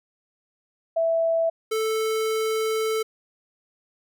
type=tone pair in turn; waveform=sine / square; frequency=659.3 / 440 Hz; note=E5 / A4; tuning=0 / 0 cents; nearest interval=perfect fifth; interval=700 cents; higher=first; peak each=-19 / -23 dBFS; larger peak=first; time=0.96-1.5 / 1.71-3.03 s; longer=second; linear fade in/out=10 ms; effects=none